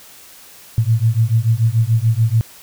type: beating tone pair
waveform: sine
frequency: 110 / 116.9 Hz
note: A2 / A#2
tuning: 0 / +5 cents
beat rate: 6.9 Hz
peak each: -15 dBFS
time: 0.78-2.41 s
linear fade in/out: 0 ms
effects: white hiss -42 dBFS RMS until 2.62 s